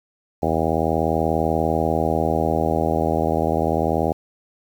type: harmonic tone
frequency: 80.3 Hz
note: E2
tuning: 45 cents flat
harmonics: 1 / 2 / 3 / 4 / 5 / 6 / 7 / 8 / 9 / 10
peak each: -27 / -27 / -27 / -27 / -27 / -27 / -27 / -27 / -27 / -27 dBFS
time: 0.42-4.13 s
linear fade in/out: 10 ms
effects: 8-bit